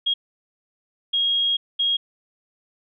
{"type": "tone bursts at uneven times", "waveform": "sine", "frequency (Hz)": 3273, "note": "G#7", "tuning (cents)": -26, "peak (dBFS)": -18, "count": 3, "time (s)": [[0.06, 0.14], [1.13, 1.57], [1.79, 1.97]], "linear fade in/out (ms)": 10, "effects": []}